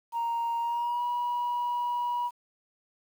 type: tone with pitch glide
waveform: sine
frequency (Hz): 932.3 to 966.9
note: A#5 to B5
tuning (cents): 0 to -37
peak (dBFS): -25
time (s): 0.12-2.31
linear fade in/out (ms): 50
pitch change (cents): +63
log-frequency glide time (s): 0.59-1.02
effects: tanh soft clip ceiling -25 dBFS + 9-bit